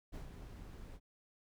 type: noise with ADSR envelope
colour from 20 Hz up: brown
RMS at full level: -44 dBFS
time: 0.12-1 s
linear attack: 24 ms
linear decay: 110 ms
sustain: -6 dB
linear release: 57 ms
effects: none